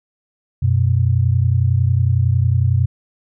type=tone pair together; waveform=sine; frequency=92.5 / 123.47 Hz; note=F#2 / B2; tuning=0 / 0 cents; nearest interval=perfect fourth; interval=500 cents; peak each=-15 dBFS; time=0.62-2.86 s; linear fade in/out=10 ms; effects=none